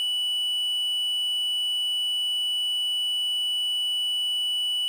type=tone with quantisation; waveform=triangle; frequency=2959 Hz; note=F#7; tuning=1 cent flat; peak=-22 dBFS; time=0-4.88 s; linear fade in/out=0 ms; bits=8; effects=none